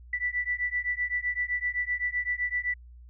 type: beating tone pair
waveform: sine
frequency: 1966 / 1973.8 Hz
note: B6 / B6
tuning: -8 / -2 cents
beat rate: 7.8 Hz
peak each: -30 dBFS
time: 0.13-2.74 s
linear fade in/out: 5 ms
effects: added 60 Hz sine -46 dBFS peak until 3.09 s